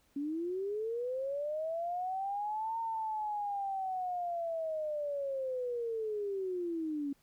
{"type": "linear two-way sweep", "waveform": "sine", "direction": "up then down", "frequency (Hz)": [276.2, 916, 276.2], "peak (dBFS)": -33, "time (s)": [0.16, 7.13], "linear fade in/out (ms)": 5, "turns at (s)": 2.79, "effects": ["pink hiss -70 dBFS RMS until 7.22 s"]}